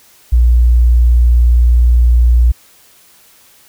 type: tone with tanh clipping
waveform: triangle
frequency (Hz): 59.7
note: A#1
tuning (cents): +42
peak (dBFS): -5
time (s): 0.32-2.52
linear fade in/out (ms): 10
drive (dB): 4
effects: white hiss -46 dBFS RMS until 3.68 s